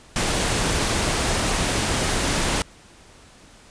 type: noise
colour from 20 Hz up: pink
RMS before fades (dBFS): -22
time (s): 0.16-2.62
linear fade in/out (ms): 0
effects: pink hiss -49 dBFS RMS until 3.7 s + resampled to 22050 Hz